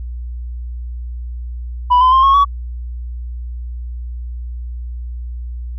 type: tone with pitch steps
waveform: sine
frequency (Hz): 987.8 / 1021.5 / 1056.3 / 1092.2 / 1129.5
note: B5 / C6 / C6 / C#6 / C#6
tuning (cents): 0 / -42 / +16 / -26 / +32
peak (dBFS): -5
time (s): 1.9-2.45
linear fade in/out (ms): 20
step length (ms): 110
effects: tanh soft clip ceiling -6 dBFS + added 60 Hz sine -23 dBFS peak until 5.78 s